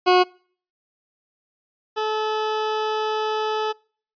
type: tone pair in turn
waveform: 20% pulse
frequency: 363.6 / 432.4 Hz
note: F#4 / A4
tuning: -30 / -30 cents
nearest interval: minor third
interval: 300 cents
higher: second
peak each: -8 / -17 dBFS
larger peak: first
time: 0.06-0.24 / 1.96-3.73 s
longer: second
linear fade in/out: 20 ms
effects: noise-tail reverb RT60 0.5 s tail -26 dB re dry + resampled to 11025 Hz